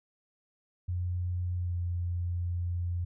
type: tone with pitch glide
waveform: sine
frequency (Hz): 89.2 to 87.62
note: F2 to F2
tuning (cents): +37 to +6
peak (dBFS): -29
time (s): 0.88-3.05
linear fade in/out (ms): 10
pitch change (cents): -31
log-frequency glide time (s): 1.59-1.74
effects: none